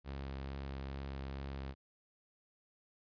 sawtooth tone with vibrato, 68 Hz, C#2, 33 cents flat, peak -37 dBFS, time 0.04-1.75 s, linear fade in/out 50 ms, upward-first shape sine, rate 2.3 Hz, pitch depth 15 cents each way, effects resampled to 11025 Hz

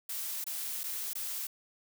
blue noise with dropouts, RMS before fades -37 dBFS, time 0.09-1.47 s, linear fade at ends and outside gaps 5 ms, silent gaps 0.442-0.465 / 0.834-0.838 / 1.134-1.152 s, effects none

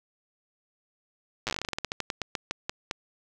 slowing click train, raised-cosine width 0.2 ms, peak -12 dBFS, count 23, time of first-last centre 1.47-2.911 s, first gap 8 ms, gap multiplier 1.17, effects none

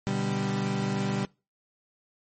35% pulse chord, G major, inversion first, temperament equal, 123.47 / 146.83 / 196 Hz, B2 / D3 / G3, 0 / 0 / 0 cents, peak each -31 / -31 / -27 dBFS, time 0.07-1.25 s, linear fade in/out 0 ms, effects noise-tail reverb RT60 0.3 s tail -25 dB re dry + MP3 32 kbps

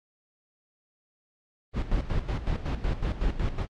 brown noise with tremolo, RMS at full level -26 dBFS, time 1.73-3.67 s, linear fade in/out 50 ms, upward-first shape square, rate 5.4 Hz, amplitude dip 70%, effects low-pass 4000 Hz 12 dB/octave + AAC 64 kbps

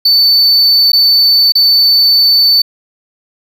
triangle tone with dropouts, 4515 Hz, C#8, 31 cents sharp, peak -4 dBFS, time 0.05-2.62 s, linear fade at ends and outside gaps 5 ms, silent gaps 0.92-0.931 / 1.522-1.552 s, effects none

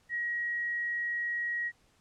sine tone, 1900 Hz, A#6, 33 cents sharp, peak -30 dBFS, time 0.09-1.72 s, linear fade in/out 50 ms, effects pink hiss -67 dBFS RMS until 2 s + low-pass 9000 Hz 12 dB/octave

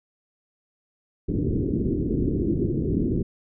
white low-pass noise, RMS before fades -24 dBFS, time 1.28-3.23 s, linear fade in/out 10 ms, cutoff 390 Hz, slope 48 dB/octave, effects none

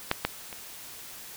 clicks, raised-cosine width 0.3 ms, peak -7 / -8 / -23 dBFS, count 3, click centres 0.114 / 0.25 / 0.528 s, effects white hiss -44 dBFS RMS until 1.36 s

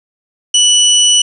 25% pulse tone, 2960 Hz, F#7, in tune, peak -3 dBFS, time 0.54-1.22 s, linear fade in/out 5 ms, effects resampled to 24000 Hz + 7-bit

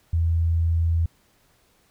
sine tone, 83 Hz, E2, 12 cents sharp, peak -18 dBFS, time 0.13-1.06 s, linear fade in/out 5 ms, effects pink hiss -62 dBFS RMS until 1.9 s

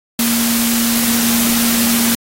sine tone in noise, 233.2 Hz, A#3, 1 cent sharp, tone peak -15 dBFS, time 0.19-2.15 s, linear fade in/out 2 ms, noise white, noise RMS -17 dBFS, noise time 0.19-2.15 s, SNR -1 dB, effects AAC 48 kbps

